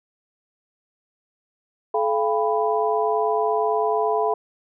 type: tone cluster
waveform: sine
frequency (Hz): 430.6 / 687 / 796 / 991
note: A4 / F5 / G5 / B5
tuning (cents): -37 / -29 / +26 / +6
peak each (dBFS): -22 / -24 / -27 / -25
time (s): 1.94-4.34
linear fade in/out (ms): 5
effects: none